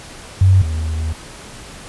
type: tone pair in turn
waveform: sine / triangle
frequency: 94.5 / 79.24 Hz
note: F#2 / D#2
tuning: +37 / +32 cents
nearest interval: minor third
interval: 305 cents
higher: first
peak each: -7 / -16 dBFS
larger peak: first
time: 0.41-0.62 / 0.62-1.13 s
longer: second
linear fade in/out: 5 ms
effects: pink hiss -36 dBFS RMS until 1.88 s + resampled to 24000 Hz